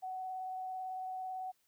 sine tone with vibrato, 748 Hz, F#5, 19 cents sharp, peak -38 dBFS, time 0.02-1.52 s, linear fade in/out 20 ms, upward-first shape triangle, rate 18 Hz, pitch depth 14 cents each way, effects white hiss -75 dBFS RMS until 1.67 s

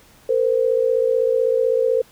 sine tone pair together, 458.1 / 514 Hz, A#4 / C5, -30 / -31 cents, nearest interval major second, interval 199 cents, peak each -18 dBFS, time 0.29-2.02 s, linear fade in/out 5 ms, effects pink hiss -51 dBFS RMS until 2.11 s

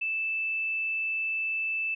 sine tone, 2637 Hz, E7, in tune, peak -27 dBFS, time 0.01-1.95 s, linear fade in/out 10 ms, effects none

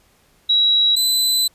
sine / sawtooth tone pair in turn, 3878 / 4015 Hz, B7 / B7, -32 / +28 cents, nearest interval minor second, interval 60 cents, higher second, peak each -12 dBFS, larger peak neither, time 0.49-0.96 / 0.96-1.48 s, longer second, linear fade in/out 10 ms, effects pink hiss -57 dBFS RMS until 1.54 s + resampled to 32000 Hz

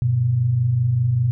sine tone pair together, 98 / 123.12 Hz, G2 / B2, 0 / -5 cents, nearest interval major third, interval 395 cents, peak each -25 / -16 dBFS, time 0.02-1.31 s, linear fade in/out 0 ms, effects none

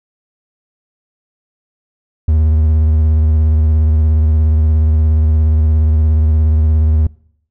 triangle tone with vibrato, 77.78 Hz, D#2, in tune, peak -6 dBFS, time 2.28-7.07 s, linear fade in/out 5 ms, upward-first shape sine, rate 17 Hz, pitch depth 44 cents each way, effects noise-tail reverb RT60 0.7 s tail -24 dB re dry

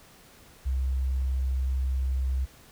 sine tone, 65.41 Hz, C2, in tune, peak -24 dBFS, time 0.65-2.46 s, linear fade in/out 20 ms, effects pink hiss -54 dBFS RMS until 2.71 s

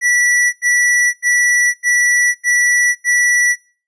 square tone bursts, 1953 Hz, B6, 20 cents flat, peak -11 dBFS, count 6, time 0.01-3.56 s, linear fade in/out 50 ms, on 520 ms, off 86 ms, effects noise-tail reverb RT60 0.4 s tail -23 dB re dry + resampled to 22050 Hz

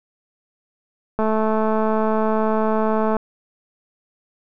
click train, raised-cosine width 1 ms, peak -8 dBFS, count 432, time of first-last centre 1.19-3.167 s, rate 218 Hz, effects none

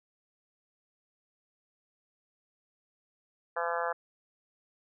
harmonic tone, 170 Hz, F3, 46 cents flat, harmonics 3 / 4 / 5 / 6 / 7 / 8 / 9 / 10, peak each -35 / -36 / -37 / -38 / -38 / -39 / -40 / -40 dBFS, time 3.56-3.93 s, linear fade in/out 10 ms, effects none

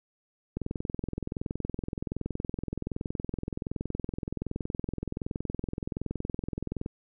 click train, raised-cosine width 3 ms, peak -19 dBFS, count 135, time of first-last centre 0.57-6.861 s, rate 21.3 Hz, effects none

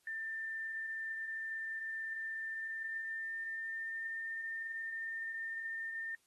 sine tone with pitch glide, 1789 to 1809.8 Hz, A6 to A6, +28 to +48 cents, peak -38 dBFS, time 0.07-6.15 s, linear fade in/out 2 ms, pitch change +20 cents, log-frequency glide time 2.45-4.21 s, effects white hiss -74 dBFS RMS until 6.26 s + AAC 32 kbps

